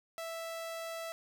sawtooth tone, 659.3 Hz, E5, in tune, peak -35 dBFS, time 0.18-1.12 s, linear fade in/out 0 ms, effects none

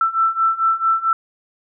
sine beating tone pair, 1330 / 1334.5 Hz, E6 / E6, +15 / +21 cents, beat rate 4.5 Hz, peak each -19 / -17 dBFS, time 0.01-1.13 s, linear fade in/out 2 ms, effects none

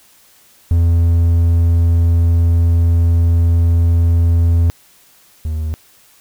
triangle tone pair in turn, 84.4 / 78.45 Hz, E2 / D#2, +41 / +15 cents, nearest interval minor second, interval 126 cents, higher first, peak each -7 / -15 dBFS, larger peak first, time 0.71-4.7 / 5.45-5.74 s, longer first, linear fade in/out 0 ms, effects white hiss -49 dBFS RMS until 6.2 s

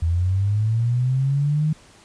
sine linear sweep, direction up, 80.7 to 156.7 Hz, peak -17 dBFS, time 0.02-1.73 s, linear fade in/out 5 ms, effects pink hiss -50 dBFS RMS until 2.04 s + resampled to 22050 Hz

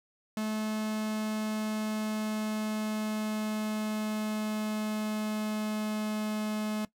45% pulse tone with pitch glide, 216 to 213.5 Hz, A3 to G#3, -32 to +48 cents, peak -30 dBFS, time 0.37-6.85 s, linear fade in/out 2 ms, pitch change -20 cents, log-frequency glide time 0.57-6.42 s, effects noise-tail reverb RT60 0.1 s tail -18 dB re dry

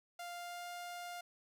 sawtooth tone with pitch glide, 698.5 to 703.4 Hz, F5 to F5, 0 to +12 cents, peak -40 dBFS, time 0.19-1.21 s, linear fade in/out 5 ms, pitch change +12 cents, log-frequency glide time 0.32-0.68 s, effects none

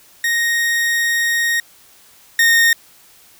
40% pulse tone pair in turn, 1864.7 / 1846.5 Hz, A#6 / A#6, 0 / -17 cents, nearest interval unison, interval 17 cents, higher first, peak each -14 / -9 dBFS, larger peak second, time 0.24-1.6 / 2.39-2.73 s, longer first, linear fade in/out 2 ms, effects white hiss -48 dBFS RMS until 3.39 s

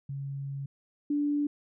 sine tone pair in turn, 138.59 / 291.4 Hz, C#3 / D4, 0 / -13 cents, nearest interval octave + minor second, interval 1287 cents, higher second, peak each -33 / -25 dBFS, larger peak second, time 0.09-0.66 / 1.1-1.47 s, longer first, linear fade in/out 5 ms, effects none

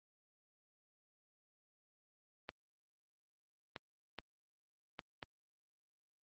clicks, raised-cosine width 0.3 ms, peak -27 dBFS, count 5, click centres 2.491 / 3.762 / 4.187 / 4.992 / 5.228 s, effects high-pass 80 Hz 12 dB/octave + Opus 32 kbps

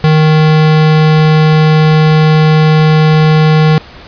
square tone, 155.56 Hz, D#3, in tune, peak -5 dBFS, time 0.04-3.78 s, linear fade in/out 0 ms, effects pink hiss -33 dBFS RMS until 4.07 s + resampled to 11025 Hz

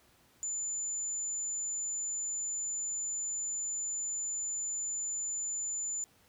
sine tone, 7040 Hz, A8, in tune, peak -33 dBFS, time 0.43-6.04 s, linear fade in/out 0 ms, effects pink hiss -65 dBFS RMS until 6.28 s + high-pass 60 Hz 12 dB/octave

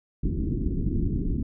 pink low-pass noise, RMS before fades -26 dBFS, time 0.23-1.43 s, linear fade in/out 5 ms, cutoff 350 Hz, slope 48 dB/octave, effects none

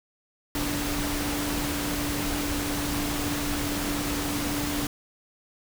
sine tone in noise, 290.7 Hz, D4, 18 cents flat, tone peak -30 dBFS, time 0.55-4.87 s, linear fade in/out 2 ms, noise pink, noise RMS -30 dBFS, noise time 0.55-4.87 s, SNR -3 dB, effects none

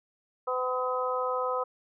harmonic tone, 253.5 Hz, B3, 45 cents sharp, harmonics 2 / 3 / 4 / 5, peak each -30 / -37 / -33 / -32 dBFS, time 0.47-1.64 s, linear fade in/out 10 ms, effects none

